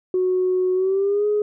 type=tone with pitch glide; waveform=sine; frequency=368.3 to 418.2 Hz; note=F#4 to G#4; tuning=-8 to +12 cents; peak=-16 dBFS; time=0.14-1.42 s; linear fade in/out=2 ms; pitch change=+220 cents; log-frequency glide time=0.74-1.26 s; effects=tanh soft clip ceiling -12 dBFS